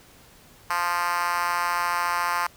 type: tone with high-pass filter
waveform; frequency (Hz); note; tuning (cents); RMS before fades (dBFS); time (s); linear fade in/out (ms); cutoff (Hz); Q
5% pulse; 174.61; F3; 0; -25; 0.7-2.47; 5; 990; 3
effects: pink hiss -52 dBFS RMS until 2.56 s